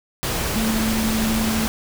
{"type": "tone in noise", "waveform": "sine", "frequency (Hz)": 221, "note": "A3", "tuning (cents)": 8, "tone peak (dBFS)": -20, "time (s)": [0.56, 1.67], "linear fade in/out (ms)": 0, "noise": "pink", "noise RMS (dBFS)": -24, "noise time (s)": [0.23, 1.68], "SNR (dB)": 1, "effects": []}